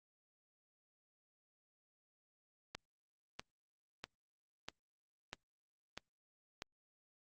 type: click train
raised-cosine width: 0.2 ms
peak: -25 dBFS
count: 7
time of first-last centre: 2.75-6.621 s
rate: 1.55 Hz
effects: Opus 48 kbps